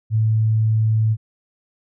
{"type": "tone", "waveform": "sine", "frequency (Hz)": 110, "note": "A2", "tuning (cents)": 0, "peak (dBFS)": -14, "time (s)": [0.1, 1.17], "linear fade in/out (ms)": 50, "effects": []}